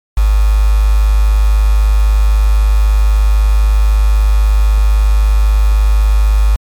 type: tone with quantisation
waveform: sine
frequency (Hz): 51.91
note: G#1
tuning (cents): 0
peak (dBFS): -6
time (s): 0.17-6.56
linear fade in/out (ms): 5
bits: 4
effects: MP3 96 kbps